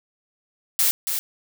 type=noise with echo; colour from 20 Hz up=blue; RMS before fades=-19 dBFS; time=0.79-0.91 s; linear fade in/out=0 ms; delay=280 ms; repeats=1; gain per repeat=-6 dB; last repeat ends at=1.19 s; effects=none